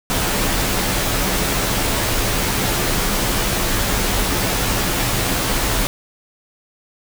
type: noise with comb filter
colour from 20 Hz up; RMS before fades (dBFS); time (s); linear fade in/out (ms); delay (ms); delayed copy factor
pink; -19; 0.1-5.87; 0; 13; -0.55
effects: none